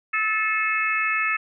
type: harmonic tone with a mistuned harmonic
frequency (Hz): 433.1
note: A4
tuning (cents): -27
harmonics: 3 / 4 / 5 / 6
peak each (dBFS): -26 / -26 / -26 / -26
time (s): 0.13-1.37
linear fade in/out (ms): 10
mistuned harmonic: 4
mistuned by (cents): +20
effects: none